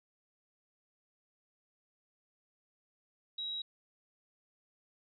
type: tone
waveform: sine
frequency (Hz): 3848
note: B7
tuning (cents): -46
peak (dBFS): -36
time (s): 3.38-3.62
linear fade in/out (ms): 5
effects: none